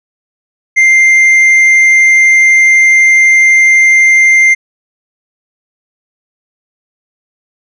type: tone with tanh clipping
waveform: sine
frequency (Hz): 2096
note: C7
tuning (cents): +2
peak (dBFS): -4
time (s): 0.76-4.55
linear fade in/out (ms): 20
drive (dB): 4
effects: none